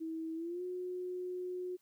sine tone with pitch glide, 323.2 to 362.8 Hz, E4 to F#4, -34 to -34 cents, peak -37 dBFS, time 0-1.77 s, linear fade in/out 20 ms, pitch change +200 cents, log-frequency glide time 0.35-0.63 s, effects white hiss -75 dBFS RMS until 1.81 s

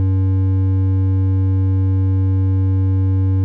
sine tone with hard clipping, 95 Hz, F#2, 46 cents sharp, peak -14 dBFS, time 0-3.44 s, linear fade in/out 0 ms, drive 7 dB, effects none

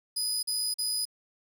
25% pulse tone bursts, 4978 Hz, D#8, in tune, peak -23 dBFS, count 3, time 0.16-1.054 s, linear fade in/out 10 ms, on 270 ms, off 42 ms, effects 10-bit

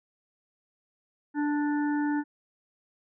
harmonic tone, 294 Hz, D4, 2 cents sharp, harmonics 1 / 3 / 5 / 6, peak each -25 / -35 / -39 / -41 dBFS, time 1.34-2.24 s, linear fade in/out 50 ms, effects none

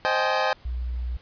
25% pulse chord, Ab major seventh, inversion first, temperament equal with one note detuned, 523.3 / 622.3 / 784 / 847.6 Hz, C5 / Eb5 / G5 / Ab5, 0 / 0 / 0 / +35 cents, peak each -23 dBFS, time 0.05-0.53 s, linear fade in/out 0 ms
sine tone, 61 Hz, B1, 21 cents flat, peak -26 dBFS, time 0.65-1.17 s, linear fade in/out 5 ms
effects pink hiss -54 dBFS RMS until 1.21 s + resampled to 11025 Hz

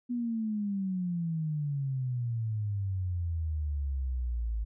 sine exponential sweep, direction down, 246.9 to 53.4 Hz, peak -29 dBFS, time 0.09-4.65 s, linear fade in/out 20 ms, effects none

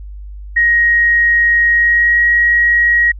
sine tone with pitch glide, 1882 to 1897.3 Hz, A#6 to A#6, +16 to +30 cents, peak -8 dBFS, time 0.56-3.12 s, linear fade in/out 10 ms, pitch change +14 cents, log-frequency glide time 1.69-2.21 s, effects added 50 Hz sine -27 dBFS peak until 3.19 s

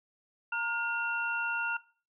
sine tone cluster, 924 / 1422 / 2727 Hz, A#5 / F6 / F7, -16 / +31 / -42 cents, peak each -38 / -31 / -36 dBFS, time 0.52-1.77 s, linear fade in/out 5 ms, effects noise-tail reverb RT60 0.4 s tail -20 dB re dry

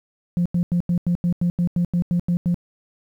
sine tone bursts, 174.61 Hz, F3, in tune, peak -15 dBFS, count 13, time 0.37-2.544 s, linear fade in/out 0 ms, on 86 ms, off 88 ms, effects tanh soft clip ceiling -14 dBFS + 9-bit

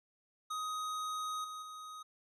square tone with level steps, 1254 Hz, D#6, 13 cents sharp, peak -37 / -43 / -46 dBFS, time 0.5-2.03 s, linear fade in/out 10 ms, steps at 1.44 / 1.62 s, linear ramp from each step 5 ms, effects low-pass 10000 Hz 12 dB/octave

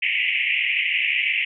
pink band-pass noise, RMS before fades -22 dBFS, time 0.02-1.45 s, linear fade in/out 10 ms, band 2000 to 2900 Hz, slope 96 dB/octave, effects none

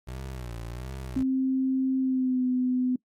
25% pulse tone with vibrato, 61.6 Hz, B1, 4 cents flat, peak -31 dBFS, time 0.07-1.23 s, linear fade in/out 10 ms, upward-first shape sine, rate 1.4 Hz, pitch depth 130 cents each way
sine tone with pitch glide, 262.9 to 252.6 Hz, C4 to B3, +8 to +39 cents, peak -22 dBFS, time 1.16-2.96 s, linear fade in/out 5 ms, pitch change -69 cents, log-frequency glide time 1.99-2.45 s
effects noise-tail reverb RT60 0.1 s tail -22 dB re dry + MP3 64 kbps

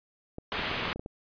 clicks, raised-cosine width 2 ms, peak -25 dBFS, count 8, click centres 0.384 / 0.593 / 0.714 / 0.825 / 0.879 / 0.96 / 0.995 / 1.061 s
white low-pass noise, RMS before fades -33 dBFS, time 0.52-0.93 s, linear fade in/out 0 ms, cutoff 3300 Hz, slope 24 dB/octave
effects resampled to 11025 Hz

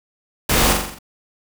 pink noise with echo, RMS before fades -17 dBFS, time 0.49-0.73 s, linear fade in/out 5 ms, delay 43 ms, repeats 6, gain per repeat -4 dB, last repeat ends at 0.988 s, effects none

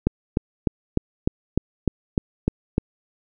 click train, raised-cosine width 3 ms, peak -5 dBFS, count 10, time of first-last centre 0.07-2.781 s, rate 3.32 Hz, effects none

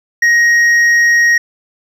sine tone with hard clipping, 1880 Hz, A#6, 14 cents sharp, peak -8 dBFS, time 0.22-1.38 s, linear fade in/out 5 ms, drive 4 dB, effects none

